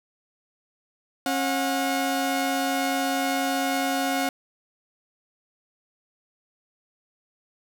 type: tone pair together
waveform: sawtooth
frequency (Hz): 271.6 / 725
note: C#4 / F#5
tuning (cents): -35 / -35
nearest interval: octave + perfect fourth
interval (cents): 1700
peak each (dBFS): -22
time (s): 1.26-4.29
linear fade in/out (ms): 2
effects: none